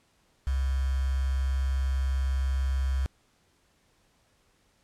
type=tone with quantisation; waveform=sine; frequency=66.5 Hz; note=C2; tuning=29 cents sharp; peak=-24 dBFS; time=0.47-3.06 s; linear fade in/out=0 ms; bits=7; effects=pink hiss -67 dBFS RMS until 4.83 s + low-pass 10000 Hz 12 dB/octave